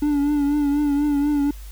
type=tone with vibrato; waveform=triangle; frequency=289.7 Hz; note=D4; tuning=24 cents flat; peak=-15 dBFS; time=0.02-1.51 s; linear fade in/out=5 ms; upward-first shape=triangle; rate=4.1 Hz; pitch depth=54 cents each way; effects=added 50 Hz sine -34 dBFS peak until 1.71 s + white hiss -48 dBFS RMS until 1.71 s